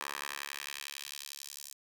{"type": "tone with high-pass filter sweep", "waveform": "10% pulse", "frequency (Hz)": 71.1, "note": "C#2", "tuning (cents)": 45, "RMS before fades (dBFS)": -43, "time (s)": [0.01, 1.73], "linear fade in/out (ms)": 0, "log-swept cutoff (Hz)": [1100, 6500], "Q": 1.1, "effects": ["10-bit"]}